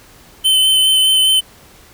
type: tone with vibrato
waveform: square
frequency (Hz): 3061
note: G7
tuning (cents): -42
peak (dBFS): -10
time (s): 0.44-1.41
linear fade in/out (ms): 20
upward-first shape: triangle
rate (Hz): 4.9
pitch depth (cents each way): 15
effects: pink hiss -44 dBFS RMS until 1.93 s